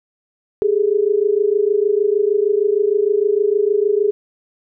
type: tone pair together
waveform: sine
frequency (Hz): 400 / 426.5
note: G4 / G#4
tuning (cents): +35 / +46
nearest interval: minor second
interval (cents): 111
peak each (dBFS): -16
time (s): 0.62-4.11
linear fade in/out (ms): 0
effects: none